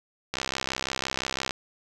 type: click train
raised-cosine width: 0.2 ms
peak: -10 dBFS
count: 78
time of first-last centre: 0.34-1.508 s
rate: 65.9 Hz
effects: none